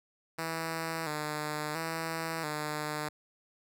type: tone with vibrato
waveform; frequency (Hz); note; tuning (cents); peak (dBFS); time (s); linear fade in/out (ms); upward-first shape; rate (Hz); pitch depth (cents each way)
5% pulse; 157; D#3; +16; -22; 0.38-3.09; 10; square; 0.73; 66
effects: none